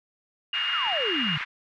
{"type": "tone", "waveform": "sine", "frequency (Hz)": 2837, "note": "F7", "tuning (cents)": 27, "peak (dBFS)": -26, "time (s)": [0.53, 1.36], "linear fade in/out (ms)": 2}
{"type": "band-pass noise", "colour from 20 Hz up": "white", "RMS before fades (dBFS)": -32, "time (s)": [0.53, 1.45], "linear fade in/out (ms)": 20, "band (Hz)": [1300, 2300], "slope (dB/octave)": 24}
{"type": "exponential sweep", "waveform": "sine", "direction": "down", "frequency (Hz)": [1480, 138.59], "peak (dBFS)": -28, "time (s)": [0.73, 1.38], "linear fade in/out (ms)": 5}
{"type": "clicks", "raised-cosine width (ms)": 0.5, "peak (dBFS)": -31, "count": 8, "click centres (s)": [0.867, 0.925, 1.005, 1.161, 1.217, 1.27, 1.35, 1.41]}
{"effects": []}